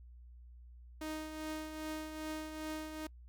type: tone with tremolo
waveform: sawtooth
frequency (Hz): 311.1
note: D#4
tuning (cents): 0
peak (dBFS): -34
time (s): 1.01-3.07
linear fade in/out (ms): 5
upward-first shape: triangle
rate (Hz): 2.5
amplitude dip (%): 55
effects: noise-tail reverb RT60 0.1 s tail -26 dB re dry + added 60 Hz sine -52 dBFS peak until 3.28 s